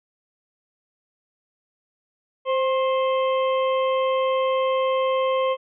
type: harmonic tone with a mistuned harmonic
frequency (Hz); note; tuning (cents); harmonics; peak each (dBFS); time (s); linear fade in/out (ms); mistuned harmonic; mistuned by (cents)
523.3; C5; 0; 1 / 2 / 4 / 5 / 6; -20 / -25 / -36 / -39 / -36; 2.45-5.57; 50; 2; +33
effects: none